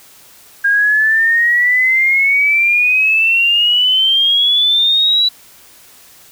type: exponential sweep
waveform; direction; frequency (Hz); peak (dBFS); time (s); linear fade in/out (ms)
sine; up; 1611 to 3951; -9; 0.64-5.29; 10
effects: white hiss -43 dBFS RMS until 6.31 s